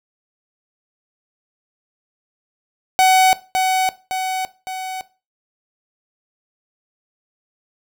45% pulse tone with echo, 750 Hz, F#5, 23 cents sharp, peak -10 dBFS, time 2.99-3.33 s, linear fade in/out 0 ms, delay 560 ms, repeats 3, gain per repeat -5 dB, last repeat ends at 5.01 s, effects noise-tail reverb RT60 0.3 s tail -17 dB re dry

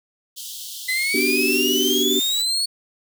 pink high-pass noise, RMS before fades -34 dBFS, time 0.36-2.04 s, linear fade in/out 20 ms, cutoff 3000 Hz, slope 96 dB/octave
35% pulse exponential sweep, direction up, 2010 to 4435 Hz, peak -18 dBFS, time 0.88-2.66 s, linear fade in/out 10 ms
sine chord, G major seventh, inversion first, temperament equal with one note detuned, 246.9 / 293.7 / 372.6 / 392 Hz, B3 / D4 / F#4 / G4, 0 / 0 / +12 / 0 cents, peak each -25 dBFS, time 1.14-2.2 s, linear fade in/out 5 ms
blue noise with tremolo, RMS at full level -31 dBFS, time 1.15-2.42 s, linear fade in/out 10 ms, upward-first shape sine, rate 3.1 Hz, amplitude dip 25%
effects none

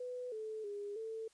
sine tone with pitch steps, 497.7 / 435.5 / 408.4 / 445.3 Hz, B4 / A4 / G#4 / A4, +13 / -18 / -29 / +21 cents, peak -40 dBFS, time 0-1.28 s, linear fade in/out 5 ms, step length 320 ms, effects white hiss -70 dBFS RMS until 1.33 s + resampled to 22050 Hz

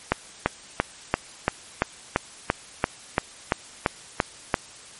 click train, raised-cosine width 0.5 ms, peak -3 dBFS, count 14, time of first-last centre 0.12-4.542 s, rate 2.94 Hz, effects white hiss -45 dBFS RMS until 4.99 s + MP3 48 kbps

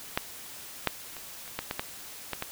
clicks, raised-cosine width 0.3 ms, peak -9 / -7 / -25 / -29 / -14 / -14 / -13 / -14 / -15 dBFS, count 9, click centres 0.175 / 0.873 / 1.167 / 1.478 / 1.59 / 1.711 / 1.795 / 2.333 / 2.424 s, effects white hiss -44 dBFS RMS until 2.51 s

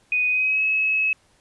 sine tone with pitch glide, 2489 to 2575 Hz, D#7 to E7, 0 to -41 cents, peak -18 dBFS, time 0.12-1.13 s, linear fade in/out 2 ms, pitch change +59 cents, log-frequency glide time 0.29-0.63 s, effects pink hiss -60 dBFS RMS until 1.4 s + resampled to 24000 Hz

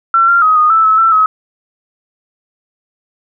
sine tone with pitch steps, 1350 / 1384 / 1263 / 1234 / 1319 / 1296 / 1337 / 1278 Hz, E6 / F6 / D#6 / D#6 / E6 / E6 / E6 / D#6, +41 / -16 / +26 / -15 / +1 / -30 / +24 / +46 cents, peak -6 dBFS, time 0.14-1.26 s, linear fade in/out 2 ms, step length 140 ms, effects none

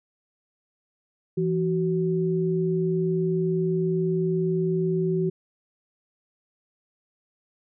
sine tone pair together, 167.1 / 375.1 Hz, E3 / F#4, +24 / +24 cents, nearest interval octave + major second, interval 1400 cents, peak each -24 dBFS, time 1.37-5.3 s, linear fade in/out 10 ms, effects none

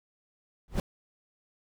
brown noise with exponential growth, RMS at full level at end -19 dBFS, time 0.68-0.8 s, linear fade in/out 1 ms, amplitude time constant 24 ms, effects none

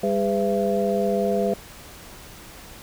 sine tone cluster, 200.2 / 407.4 / 504 / 672 Hz, G3 / G#4 / B4 / E5, +37 / -33 / +35 / +33 cents, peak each -25 dBFS, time 0.03-1.54 s, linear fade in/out 5 ms, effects pink hiss -43 dBFS RMS until 2.82 s

